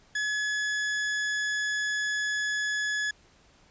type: tone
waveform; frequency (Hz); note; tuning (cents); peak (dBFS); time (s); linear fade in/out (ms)
40% pulse; 1700; G#6; +40; -26; 0.15-3.11; 5
effects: pink hiss -60 dBFS RMS until 3.7 s + resampled to 16000 Hz